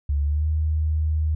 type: tone with pitch glide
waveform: sine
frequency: 71.6 to 77.63 Hz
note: D2 to D#2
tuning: -43 to -3 cents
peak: -19 dBFS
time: 0.09-1.35 s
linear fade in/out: 5 ms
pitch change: +140 cents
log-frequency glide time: 0.22-0.47 s
effects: none